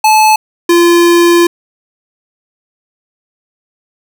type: tone pair in turn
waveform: square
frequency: 865 / 344 Hz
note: A5 / F4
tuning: -30 / -26 cents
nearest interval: octave + major third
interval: 1596 cents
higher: first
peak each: -5 dBFS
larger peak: neither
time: 0.04-0.36 / 0.69-1.47 s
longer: second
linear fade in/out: 5 ms
effects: none